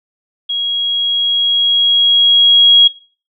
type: tone with level ramp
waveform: sine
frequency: 3300 Hz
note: G#7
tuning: 12 cents flat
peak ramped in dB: -15 to -3 dBFS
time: 0.49-2.88 s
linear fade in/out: 10 ms
effects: noise-tail reverb RT60 0.4 s tail -20 dB re dry